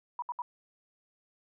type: tone bursts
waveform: sine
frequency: 969 Hz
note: B5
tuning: 33 cents flat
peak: -32 dBFS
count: 3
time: 0.19-0.42 s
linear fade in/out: 2 ms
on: 32 ms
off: 67 ms
effects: none